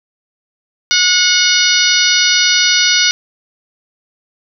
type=harmonic tone with a mistuned harmonic; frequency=729 Hz; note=F#5; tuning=26 cents flat; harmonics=2 / 3 / 4 / 5 / 6 / 7 / 8; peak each=-17 / -17 / -17 / -17 / -17 / -17 / -17 dBFS; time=0.91-3.11 s; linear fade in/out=0 ms; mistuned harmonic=7; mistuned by=-49 cents; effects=none